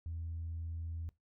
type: tone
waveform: sine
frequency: 82.6 Hz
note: E2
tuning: 4 cents sharp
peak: -37 dBFS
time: 0.06-1.09 s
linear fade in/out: 0 ms
effects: noise-tail reverb RT60 0.2 s tail -21 dB re dry + tanh soft clip ceiling -34 dBFS